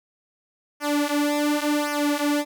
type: tone with flanger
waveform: sawtooth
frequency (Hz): 293.7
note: D4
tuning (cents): 0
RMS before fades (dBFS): -23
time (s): 0.8-2.45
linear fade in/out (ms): 50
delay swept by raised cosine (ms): 0.25 to 6.15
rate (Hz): 0.91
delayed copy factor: -0.85
effects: none